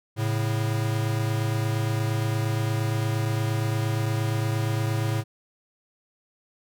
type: tone pair together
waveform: square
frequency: 110 / 138.59 Hz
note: A2 / C#3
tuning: 0 / 0 cents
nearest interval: major third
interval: 400 cents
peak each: -25 / -30 dBFS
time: 0.16-5.24 s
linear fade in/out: 50 ms
effects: none